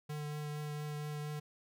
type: tone with vibrato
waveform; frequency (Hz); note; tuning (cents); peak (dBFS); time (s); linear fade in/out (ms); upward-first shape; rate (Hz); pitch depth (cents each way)
square; 149.3; D3; +29; -39; 0.09-1.4; 10; triangle; 4.3; 13
effects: none